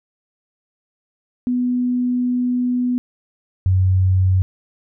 sine tone pair in turn, 247.6 / 93.47 Hz, B3 / F#2, +5 / +18 cents, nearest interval octave + perfect fourth, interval 1687 cents, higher first, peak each -16 / -12 dBFS, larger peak second, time 1.47-2.98 / 3.66-4.42 s, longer first, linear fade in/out 0 ms, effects none

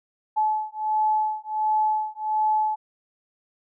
sine beating tone pair, 860 / 861.4 Hz, A5 / A5, -40 / -37 cents, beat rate 1.4 Hz, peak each -24 dBFS, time 0.36-2.76 s, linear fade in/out 20 ms, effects none

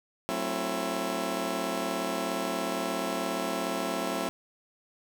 15% pulse chord, F# half-diminished seventh, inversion none, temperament just, 185 / 222 / 266.4 / 333 Hz, F#3 / A3 / C4 / E4, 0 / +16 / +31 / +18 cents, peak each -30 / -30 / -28 / -29 dBFS, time 0.29-4.29 s, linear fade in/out 0 ms, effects none

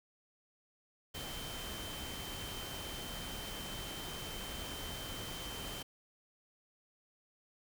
sine tone in noise, 3101 Hz, G7, 19 cents flat, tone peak -47 dBFS, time 1.14-5.83 s, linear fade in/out 10 ms, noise pink, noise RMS -44 dBFS, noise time 1.14-5.83 s, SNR -6 dB, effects none

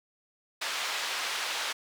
white band-pass noise, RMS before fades -33 dBFS, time 0.61-1.73 s, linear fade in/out 10 ms, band 710 to 4000 Hz, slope 12 dB/octave, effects none

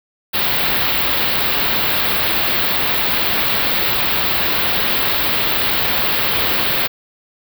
white band-stop noise, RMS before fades -17 dBFS, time 0.33-6.88 s, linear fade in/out 20 ms, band 4400 to 15000 Hz, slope 48 dB/octave, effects none

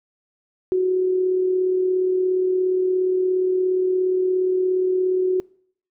sine tone with amplitude modulation, 370 Hz, F#4, in tune, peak -15 dBFS, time 0.72-5.4 s, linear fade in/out 0 ms, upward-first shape sine, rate 37.1 Hz, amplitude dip 30%, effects noise-tail reverb RT60 0.6 s tail -25 dB re dry

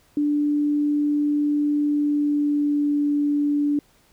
sine tone with pitch glide, 293.7 to 291 Hz, D4 to D4, 0 to -16 cents, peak -18 dBFS, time 0.17-3.79 s, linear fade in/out 2 ms, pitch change -16 cents, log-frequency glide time 1.81-3.05 s, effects pink hiss -59 dBFS RMS until 4.12 s

